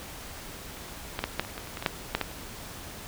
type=clicks; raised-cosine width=0.3 ms; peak=-14 / -10 / -9 / -23 / -21 / -25 / -19 / -18 / -7 / -8 / -11 / -27 dBFS; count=12; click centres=1.191 / 1.24 / 1.396 / 1.449 / 1.579 / 1.673 / 1.772 / 1.825 / 1.862 / 2.15 / 2.213 / 2.314 s; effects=pink hiss -42 dBFS RMS until 3.07 s